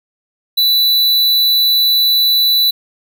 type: tone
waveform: square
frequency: 3970 Hz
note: B7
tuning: 8 cents sharp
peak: -10 dBFS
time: 0.57-2.71 s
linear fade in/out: 10 ms
effects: none